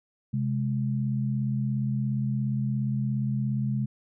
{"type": "tone pair together", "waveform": "sine", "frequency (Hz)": [131.35, 208.5], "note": ["C3", "G#3"], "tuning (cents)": [7, 7], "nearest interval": "minor sixth", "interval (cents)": 800, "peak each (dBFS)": [-26, -29], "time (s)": [0.33, 3.86], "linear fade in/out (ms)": 10, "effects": []}